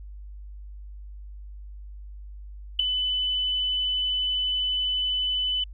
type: tone with ADSR envelope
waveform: sine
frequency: 3004 Hz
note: F#7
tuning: 26 cents sharp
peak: -13 dBFS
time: 2.79-5.64 s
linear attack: 7 ms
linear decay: 3 ms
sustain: -10 dB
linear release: 5 ms
effects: added 50 Hz sine -38 dBFS peak until 5.73 s